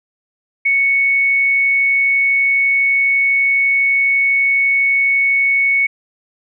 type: tone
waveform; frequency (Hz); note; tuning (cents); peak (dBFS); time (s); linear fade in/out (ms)
sine; 2217; C#7; 0; -11; 0.65-5.87; 10
effects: none